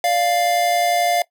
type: tone pair together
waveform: square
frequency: 587.3 / 698.7 Hz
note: D5 / F5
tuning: 0 / +1 cents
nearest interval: minor third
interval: 301 cents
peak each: -25 / -17 dBFS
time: 0.04-1.22 s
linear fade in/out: 2 ms
effects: noise-tail reverb RT60 0.1 s tail -19 dB re dry